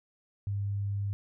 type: tone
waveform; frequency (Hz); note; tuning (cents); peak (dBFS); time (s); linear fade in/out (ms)
sine; 100.5; G2; +44; -29; 0.47-1.13; 0
effects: none